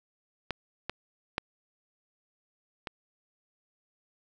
clicks, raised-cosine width 0.3 ms, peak -15 / -16 / -12 / -19 dBFS, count 4, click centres 0.507 / 0.896 / 1.381 / 2.872 s, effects none

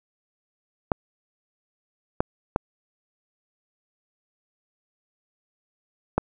clicks, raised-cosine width 1 ms, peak -6 dBFS, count 4, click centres 0.918 / 2.205 / 2.561 / 6.18 s, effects none

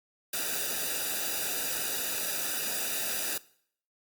white noise with comb filter, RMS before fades -32 dBFS, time 0.33-3.38 s, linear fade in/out 5 ms, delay 0.93 ms, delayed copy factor -0.9, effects noise-tail reverb RT60 0.6 s tail -20 dB re dry + Opus 48 kbps

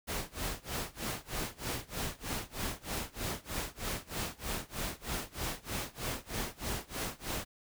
pink noise with tremolo, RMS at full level -35 dBFS, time 0.07-7.45 s, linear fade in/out 20 ms, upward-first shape sine, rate 3.2 Hz, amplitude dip 95%, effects none

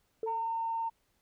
sine tone with exponential decay, 445.3 Hz, A4, 21 cents sharp, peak -29 dBFS, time 0.23-0.54 s, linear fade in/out 2 ms, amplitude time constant 67 ms
sine tone with vibrato, 911 Hz, A#5, 40 cents flat, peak -30 dBFS, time 0.26-0.9 s, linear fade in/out 20 ms, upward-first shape triangle, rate 19 Hz, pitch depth 10 cents each way
effects tanh soft clip ceiling -23 dBFS + pink hiss -74 dBFS RMS until 1.21 s

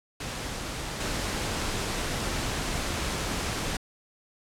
pink noise with level steps, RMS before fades -34 / -30 dBFS, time 0.2-3.77 s, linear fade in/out 5 ms, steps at 1 s, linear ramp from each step 5 ms, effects low-pass 9000 Hz 12 dB/octave

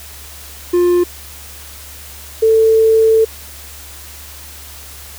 triangle / sine tone pair in turn, 352.7 / 444.4 Hz, F4 / A4, +17 / +17 cents, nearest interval major third, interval 400 cents, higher second, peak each -7 dBFS, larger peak neither, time 0.73-1.04 / 2.42-3.25 s, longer second, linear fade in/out 10 ms, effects added 72 Hz sine -37 dBFS peak until 5.18 s + white hiss -35 dBFS RMS until 5.18 s

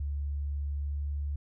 sine tone with pitch glide, 71.6 to 72.1 Hz, D2 to D2, -43 to -31 cents, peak -30 dBFS, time 0-1.36 s, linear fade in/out 5 ms, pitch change +12 cents, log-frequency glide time 0.79-1 s, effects none

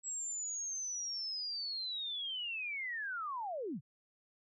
sine linear sweep, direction down, 7740 to 107.6 Hz, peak -37 dBFS, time 0.03-3.81 s, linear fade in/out 50 ms, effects none

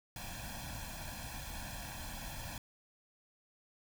pink noise with comb filter, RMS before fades -44 dBFS, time 0.16-2.58 s, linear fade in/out 2 ms, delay 1.2 ms, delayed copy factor +1, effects none

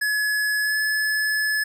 square tone with pitch glide, 1700 to 1717.8 Hz, G#6 to A6, +40 to -42 cents, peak -21 dBFS, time 0.01-1.64 s, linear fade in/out 10 ms, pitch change +18 cents, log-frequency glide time 0.62-0.76 s, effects none

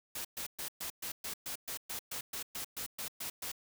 white noise bursts, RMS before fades -40 dBFS, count 16, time 0.15-3.518 s, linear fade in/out 5 ms, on 98 ms, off 120 ms, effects none

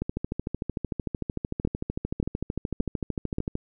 two click trains, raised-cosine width 3 ms, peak -15 / -13 dBFS, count 48 / 4, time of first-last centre 0.02-3.554 / 1.65-3.384 s, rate 13.3 / 1.73 Hz, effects none

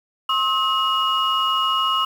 sine tone cluster, 1070 / 1284 / 2883 Hz, C6 / E6 / F#7, +38 / -46 / -46 cents, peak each -21 dBFS, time 0.29-2.05 s, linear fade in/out 5 ms, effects tanh soft clip ceiling -10 dBFS + 7-bit

